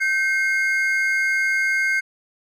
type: tone pair together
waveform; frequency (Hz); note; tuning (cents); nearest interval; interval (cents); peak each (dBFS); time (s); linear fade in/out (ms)
triangle; 1555 / 2147; G6 / C7; -14 / +44; tritone; 558; -19; 0-2.01; 20
effects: none